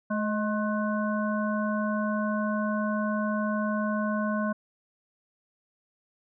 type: harmonic tone with a mistuned harmonic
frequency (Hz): 213.5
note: G#3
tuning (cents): +48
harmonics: 1 / 3 / 5 / 7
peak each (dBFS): -27 / -32 / -34 / -35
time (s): 0.1-4.53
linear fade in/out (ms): 10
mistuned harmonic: 3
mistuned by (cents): -38
effects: none